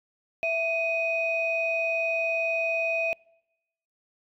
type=tone pair together; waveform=sine; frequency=662.2 / 2500 Hz; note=E5 / D#7; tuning=+8 / +8 cents; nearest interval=octave + major seventh; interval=2300 cents; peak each=-26 dBFS; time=0.43-3.13 s; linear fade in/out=0 ms; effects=noise-tail reverb RT60 0.9 s tail -26 dB re dry + tanh soft clip ceiling -16 dBFS